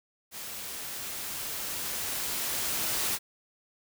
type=noise with level ramp; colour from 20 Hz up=white; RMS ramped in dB=-40 to -29 dBFS; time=0.31-3.19 s; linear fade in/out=50 ms; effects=none